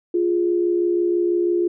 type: tone pair together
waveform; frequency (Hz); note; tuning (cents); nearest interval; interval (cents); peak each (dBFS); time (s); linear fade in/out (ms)
sine; 349.2 / 415.3; F4 / G#4; 0 / 0; minor third; 300; -17 / -25; 0.14-1.68; 5
effects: none